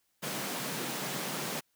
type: high-pass noise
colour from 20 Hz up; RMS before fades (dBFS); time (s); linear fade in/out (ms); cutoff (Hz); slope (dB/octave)
pink; -36; 0.22-1.61; 20; 130; 96
effects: white hiss -75 dBFS RMS until 1.75 s